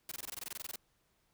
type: noise bursts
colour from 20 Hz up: white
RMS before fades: -42 dBFS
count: 15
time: 0.09-0.759 s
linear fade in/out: 2 ms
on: 25 ms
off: 21 ms
effects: pink hiss -75 dBFS RMS until 1.33 s